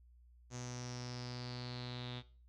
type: tone with low-pass filter sweep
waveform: sawtooth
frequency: 123.47 Hz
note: B2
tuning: in tune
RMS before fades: -45 dBFS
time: 0.5-2.23 s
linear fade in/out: 50 ms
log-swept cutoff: 6500 to 3600 Hz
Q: 7.4
effects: noise-tail reverb RT60 0.4 s tail -17 dB re dry + added 60 Hz sine -60 dBFS peak until 2.48 s